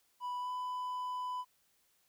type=tone with pitch glide; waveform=triangle; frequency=987.8 to 999.3 Hz; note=B5 to B5; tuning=0 to +20 cents; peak=-34 dBFS; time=0.2-1.45 s; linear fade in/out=50 ms; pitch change=+20 cents; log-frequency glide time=0.39-0.5 s; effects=white hiss -73 dBFS RMS until 2.08 s